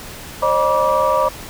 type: tone cluster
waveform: sine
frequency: 534 / 607 / 964 / 1164 Hz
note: C5 / D#5 / B5 / D6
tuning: +35 / -43 / -42 / -16 cents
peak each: -18 dBFS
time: 0.42-1.29 s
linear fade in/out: 10 ms
effects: tanh soft clip ceiling -5 dBFS + pink hiss -34 dBFS RMS until 1.49 s